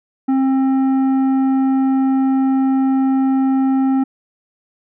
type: tone with tanh clipping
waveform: sine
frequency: 266.2 Hz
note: C4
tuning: 30 cents sharp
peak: -14 dBFS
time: 0.28-4.04 s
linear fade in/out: 10 ms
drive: 9 dB
effects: none